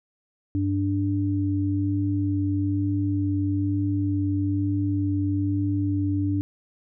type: tone pair together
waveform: sine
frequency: 98 / 292.9 Hz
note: G2 / D4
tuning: 0 / -5 cents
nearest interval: octave + perfect fifth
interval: 1895 cents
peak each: -24 dBFS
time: 0.55-6.41 s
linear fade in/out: 0 ms
effects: none